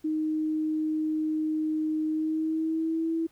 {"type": "tone with pitch glide", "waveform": "sine", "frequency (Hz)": [311.1, 327.3], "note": ["D#4", "E4"], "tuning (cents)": [0, -12], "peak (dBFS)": -25, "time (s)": [0.04, 3.27], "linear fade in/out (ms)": 10, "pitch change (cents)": 88, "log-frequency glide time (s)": [2.07, 3.15], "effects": ["pink hiss -64 dBFS RMS until 3.31 s"]}